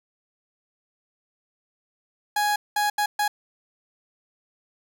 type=tone bursts at uneven times; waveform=30% pulse; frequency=831 Hz; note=G#5; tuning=1 cent sharp; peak=-18 dBFS; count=4; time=2.36-2.56 / 2.76-2.9 / 2.98-3.06 / 3.19-3.28 s; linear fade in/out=5 ms; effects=none